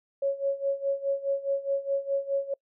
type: tone with tremolo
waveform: sine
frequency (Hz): 553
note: C#5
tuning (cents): -4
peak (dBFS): -22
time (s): 0.22-2.54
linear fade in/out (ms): 5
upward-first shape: sine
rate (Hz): 4.8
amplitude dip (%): 85
effects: noise-tail reverb RT60 0.1 s tail -26 dB re dry